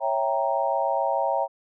sine chord, C# diminished seventh, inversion none, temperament equal with one note detuned, 552.4 / 659.3 / 784 / 932.3 Hz, C#5 / E5 / G5 / Bb5, -6 / 0 / 0 / 0 cents, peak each -27 dBFS, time 0-1.48 s, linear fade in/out 50 ms, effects none

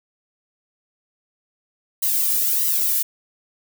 violet noise with flanger, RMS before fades -20 dBFS, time 2.02-3.03 s, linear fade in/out 10 ms, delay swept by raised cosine 1 to 1.73 ms, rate 1.6 Hz, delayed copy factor +1, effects none

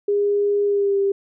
sine tone with pitch glide, 407.7 to 395.9 Hz, G#4 to G4, -32 to +17 cents, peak -16 dBFS, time 0.08-1.12 s, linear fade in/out 5 ms, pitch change -51 cents, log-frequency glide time 0.65-0.98 s, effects none

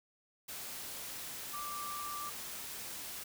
sine tone in noise, 1174.7 Hz, D6, in tune, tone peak -40 dBFS, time 1.53-2.3 s, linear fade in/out 10 ms, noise white, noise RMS -44 dBFS, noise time 0.48-3.24 s, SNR +1 dB, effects none

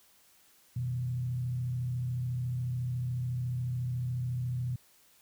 sine tone with frequency modulation, 123.9 Hz, B2, 6 cents sharp, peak -30 dBFS, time 0.76-4.76 s, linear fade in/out 5 ms, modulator 34 Hz, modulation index 0.43, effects white hiss -63 dBFS RMS until 5.21 s

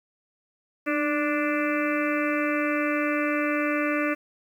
harmonic tone with a mistuned harmonic, 293.7 Hz, D4, in tune, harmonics 1 / 2 / 4 / 5 / 6 / 7 / 8 / 9, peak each -26 / -29 / -32 / -33 / -34 / -34 / -35 / -36 dBFS, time 0.86-4.15 s, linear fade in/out 20 ms, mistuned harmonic 1, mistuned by +37 cents, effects 9-bit

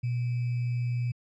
sine tone with sample-and-hold, 121.5 Hz, B2, 28 cents flat, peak -26 dBFS, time 0.03-1.12 s, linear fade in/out 10 ms, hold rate 2450 Hz, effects low-pass 4000 Hz 12 dB/octave

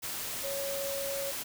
sine tone in noise, 554.4 Hz, C#5, in tune, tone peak -34 dBFS, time 0.43-1.32 s, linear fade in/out 20 ms, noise white, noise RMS -37 dBFS, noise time 0.02-1.44 s, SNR 0 dB, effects none

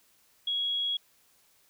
sine tone, 3322 Hz, G#7, in tune, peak -27 dBFS, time 0.47-0.97 s, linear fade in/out 5 ms, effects white hiss -65 dBFS RMS until 1.69 s

